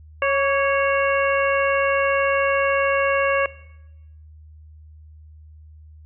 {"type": "harmonic tone with a mistuned harmonic", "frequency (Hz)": 551, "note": "C#5", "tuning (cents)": -11, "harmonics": [1, 2, 3, 4, 5], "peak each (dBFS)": [-20, -23, -25, -26, -27], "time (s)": [0.22, 3.46], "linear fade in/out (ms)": 2, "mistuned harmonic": 2, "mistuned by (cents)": 41, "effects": ["noise-tail reverb RT60 0.9 s tail -18 dB re dry", "added 77 Hz sine -42 dBFS peak until 6.05 s"]}